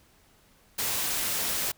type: noise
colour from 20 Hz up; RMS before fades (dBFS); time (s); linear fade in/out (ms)
white; -29; 0.78-1.72; 10
effects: pink hiss -61 dBFS RMS until 1.77 s